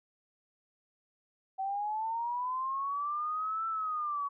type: linear two-way sweep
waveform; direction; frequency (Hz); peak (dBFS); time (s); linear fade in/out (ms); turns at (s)
sine; up then down; 760 to 1335 to 1118; -31; 1.58-4.29; 20; 3.67
effects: none